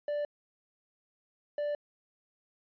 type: tone pair in turn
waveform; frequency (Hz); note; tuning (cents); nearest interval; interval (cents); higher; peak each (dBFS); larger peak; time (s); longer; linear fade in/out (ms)
triangle; 587 / 587; D5 / D5; -1 / -1; unison; 0; neither; -28; neither; 0.08-0.25 / 1.58-1.75; neither; 2
effects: resampled to 11025 Hz